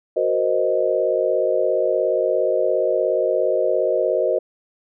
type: chord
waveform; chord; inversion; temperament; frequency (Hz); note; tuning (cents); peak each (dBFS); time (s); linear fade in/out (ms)
sine; C half-diminished seventh; second; equal; 370 / 466.2 / 523.3 / 622.3; Gb4 / Bb4 / C5 / Eb5; 0 / 0 / 0 / 0; -24 / -23 / -21 / -21; 0.16-4.39; 10
effects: none